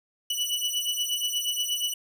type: beating tone pair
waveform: sawtooth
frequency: 2951 / 2959.4 Hz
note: F#7 / F#7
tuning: -5 / 0 cents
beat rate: 8.4 Hz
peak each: -26 dBFS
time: 0.3-1.94 s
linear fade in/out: 5 ms
effects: none